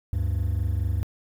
triangle tone pair together, 73.42 / 98 Hz, D2 / G2, 0 / 0 cents, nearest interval perfect fourth, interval 500 cents, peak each -23 dBFS, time 0.13-1.03 s, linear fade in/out 0 ms, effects tanh soft clip ceiling -14 dBFS + 9-bit

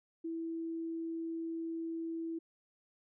sine tone, 329 Hz, E4, 3 cents flat, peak -36 dBFS, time 0.24-2.39 s, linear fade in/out 10 ms, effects none

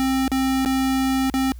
square tone with dropouts, 264.4 Hz, C4, 18 cents sharp, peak -19 dBFS, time 0-1.52 s, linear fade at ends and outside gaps 0 ms, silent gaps 0.279-0.317 / 0.649-0.659 / 1.299-1.34 s, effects added 60 Hz sine -34 dBFS peak until 1.59 s + white hiss -57 dBFS RMS until 1.59 s

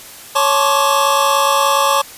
square tone cluster, 555 / 869 / 1069 / 1126 / 1176 Hz, C#5 / A5 / C6 / C#6 / D6, +2 / -22 / +37 / +27 / +2 cents, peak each -19 dBFS, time 0.35-2.02 s, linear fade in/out 10 ms, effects white hiss -36 dBFS RMS until 2.17 s + resampled to 32000 Hz

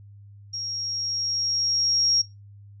sine tone with level ramp, 5588 Hz, F8, in tune, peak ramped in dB -29 to -17 dBFS, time 0.53-2.22 s, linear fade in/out 10 ms, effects noise-tail reverb RT60 0.2 s tail -19 dB re dry + added 101 Hz sine -44 dBFS peak until 2.8 s

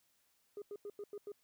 sine tone bursts, 410 Hz, G#4, 22 cents flat, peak -40 dBFS, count 6, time 0.57-1.319 s, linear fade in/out 2 ms, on 49 ms, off 91 ms, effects tanh soft clip ceiling -40 dBFS + white hiss -75 dBFS RMS until 1.43 s

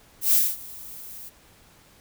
violet noise with ADSR envelope, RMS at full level -17 dBFS, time 0.21-1.3 s, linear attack 120 ms, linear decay 230 ms, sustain -23 dB, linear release 23 ms, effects pink hiss -55 dBFS RMS until 2 s

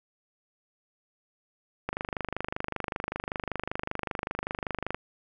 click train, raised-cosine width 0.5 ms, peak -15 dBFS, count 78, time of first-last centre 1.89-4.946 s, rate 25.2 Hz, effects none

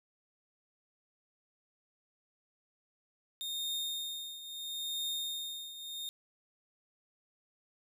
40% pulse tone with tremolo, 3673 Hz, A#7, 26 cents flat, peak -32 dBFS, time 3.41-6.09 s, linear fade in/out 0 ms, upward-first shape triangle, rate 0.75 Hz, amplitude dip 75%, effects none

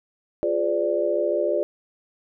sine chord, D half-diminished seventh, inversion first, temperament equal with one note detuned, 349.2 / 415.3 / 513.1 / 587.3 Hz, F4 / Ab4 / C5 / D5, 0 / 0 / -34 / 0 cents, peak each -26 / -27 / -28 / -23 dBFS, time 0.43-1.63 s, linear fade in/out 0 ms, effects none

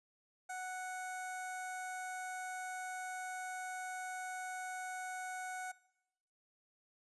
15% pulse tone with notch filter, 740 Hz, F#5, in tune, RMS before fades -43 dBFS, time 0.49-5.72 s, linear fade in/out 10 ms, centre 3100 Hz, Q 0.57, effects noise-tail reverb RT60 0.9 s tail -21 dB re dry + resampled to 24000 Hz

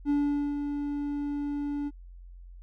triangle tone with ADSR envelope, 288.5 Hz, D4, 31 cents flat, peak -20 dBFS, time 0.05-1.91 s, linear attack 48 ms, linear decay 450 ms, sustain -7 dB, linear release 39 ms, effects added 44 Hz sine -44 dBFS peak until 2.62 s

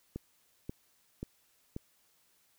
click train, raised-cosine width 3 ms, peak -25 dBFS, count 4, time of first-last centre 0.16-1.764 s, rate 1.87 Hz, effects white hiss -70 dBFS RMS until 2.58 s

